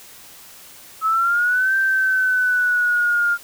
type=linear two-way sweep; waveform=sine; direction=up then down; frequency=1280 to 1568 to 1404 Hz; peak=-15 dBFS; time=1.01-3.38 s; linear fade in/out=50 ms; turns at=1.76 s; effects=white hiss -43 dBFS RMS until 3.43 s